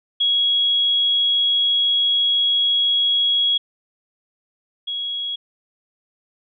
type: tone pair in turn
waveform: sine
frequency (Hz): 3322 / 3322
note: G#7 / G#7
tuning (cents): 0 / 0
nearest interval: unison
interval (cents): 0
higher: neither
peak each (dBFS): -15 / -23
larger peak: first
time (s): 0.2-3.58 / 4.87-5.36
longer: first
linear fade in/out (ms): 10
effects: none